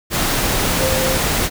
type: tone in noise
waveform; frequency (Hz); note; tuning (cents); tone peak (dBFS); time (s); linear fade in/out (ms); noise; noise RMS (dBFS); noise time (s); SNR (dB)
sine; 523.3; C5; 0; -20; 0.77-1.19; 50; pink; -18; 0.1-1.5; -5
effects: none